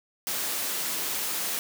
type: high-pass noise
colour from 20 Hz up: white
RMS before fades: -30 dBFS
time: 0.27-1.59 s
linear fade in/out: 0 ms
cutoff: 170 Hz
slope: 12 dB/octave
effects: none